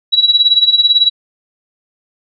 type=tone with tremolo; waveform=sine; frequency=3904 Hz; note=B7; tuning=21 cents flat; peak=-4 dBFS; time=0.12-1.1 s; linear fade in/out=20 ms; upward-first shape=sine; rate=18 Hz; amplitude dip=80%; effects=none